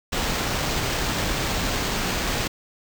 pink noise with sample-and-hold, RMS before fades -25 dBFS, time 0.12-2.48 s, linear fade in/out 10 ms, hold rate 11025 Hz, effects none

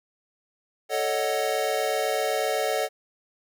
square chord, D# half-diminished seventh, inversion second, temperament equal, 440 / 554.4 / 622.3 / 740 Hz, A4 / C#5 / D#5 / F#5, 0 / 0 / 0 / 0 cents, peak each -30 dBFS, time 0.89-2.89 s, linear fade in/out 50 ms, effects none

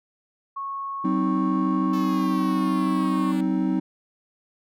sine tone, 1100 Hz, C#6, 14 cents flat, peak -28 dBFS, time 0.56-3.32 s, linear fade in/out 10 ms
triangle chord, C diminished, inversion second, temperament just, 188.37 / 261.6 / 314 Hz, Gb3 / C4 / Eb4, +31 / 0 / +16 cents, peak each -23 dBFS, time 1.04-3.8 s, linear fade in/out 10 ms
5% pulse exponential sweep, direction down, 440 to 287.4 Hz, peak -28 dBFS, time 1.93-3.41 s, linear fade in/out 5 ms
effects none

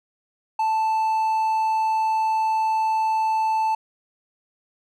triangle tone, 880 Hz, A5, in tune, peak -17 dBFS, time 0.59-3.75 s, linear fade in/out 5 ms, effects none

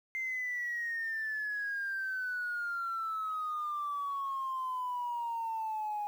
sine exponential sweep, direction down, 2093 to 825 Hz, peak -32 dBFS, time 0.15-6.07 s, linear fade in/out 0 ms, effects tanh soft clip ceiling -28 dBFS + 10-bit

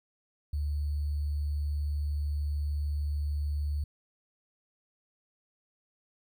sine tone with sample-and-hold, 73.42 Hz, D2, in tune, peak -28 dBFS, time 0.53-3.84 s, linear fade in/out 5 ms, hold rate 4410 Hz, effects none

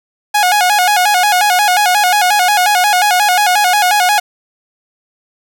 sawtooth tone with vibrato, 777 Hz, G5, 16 cents flat, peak -5 dBFS, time 0.34-4.2 s, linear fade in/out 10 ms, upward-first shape square, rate 5.6 Hz, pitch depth 120 cents each way, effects none

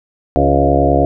harmonic tone with a mistuned harmonic, 70 Hz, C#2, 18 cents sharp, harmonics 1 / 2 / 4 / 5 / 6 / 7 / 8 / 9 / 10, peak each -17 / -19 / -17 / -19 / -21 / -20 / -20 / -18 / -16 dBFS, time 0.36-1.05 s, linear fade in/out 0 ms, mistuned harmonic 7, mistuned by +18 cents, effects none

